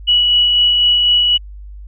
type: tone with tremolo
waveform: sine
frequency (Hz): 2934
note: F#7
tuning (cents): -15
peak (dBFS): -8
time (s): 0.07-1.38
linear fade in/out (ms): 20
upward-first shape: sine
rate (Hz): 4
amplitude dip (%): 25
effects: added 50 Hz sine -30 dBFS peak until 1.87 s